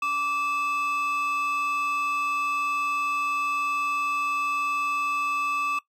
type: tone pair together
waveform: triangle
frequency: 1164 / 2613 Hz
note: D6 / E7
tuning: -16 / -16 cents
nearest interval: octave + major second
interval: 1400 cents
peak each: -22 / -26 dBFS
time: 0.02-5.79 s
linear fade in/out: 5 ms
effects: noise-tail reverb RT60 0.1 s tail -18 dB re dry + tanh soft clip ceiling -19 dBFS